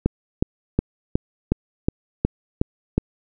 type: click train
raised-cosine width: 3 ms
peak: -4 dBFS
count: 9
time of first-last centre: 0.06-2.98 s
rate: 2.74 Hz
effects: none